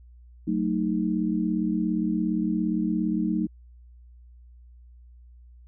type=chord; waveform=sine; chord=D# diminished; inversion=first; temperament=just; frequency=186.68 / 224 / 311.1 Hz; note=F#3 / A3 / D#4; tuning=+16 / +31 / 0 cents; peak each=-27 dBFS; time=0.47-3.47 s; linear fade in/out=10 ms; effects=added 60 Hz sine -47 dBFS peak until 5.67 s